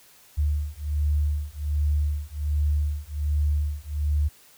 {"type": "beating tone pair", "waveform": "sine", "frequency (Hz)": [73.42, 74.72], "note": ["D2", "D2"], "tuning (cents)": [0, 30], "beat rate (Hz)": 1.3, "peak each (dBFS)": -25, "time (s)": [0.37, 4.29], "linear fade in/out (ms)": 20, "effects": ["white hiss -54 dBFS RMS until 4.57 s"]}